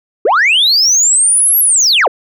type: linear two-way sweep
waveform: sine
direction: up then down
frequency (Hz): 350 to 11710 to 350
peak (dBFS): -5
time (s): 0.25-2.08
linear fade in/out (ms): 5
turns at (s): 1.59
effects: tanh soft clip ceiling -5 dBFS